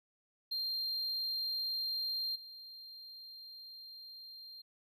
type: tone with level steps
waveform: triangle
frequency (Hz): 4186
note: C8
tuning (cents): 0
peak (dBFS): -33 / -47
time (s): 0.51-4.62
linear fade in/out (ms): 10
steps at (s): 2.35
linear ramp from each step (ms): 10
effects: none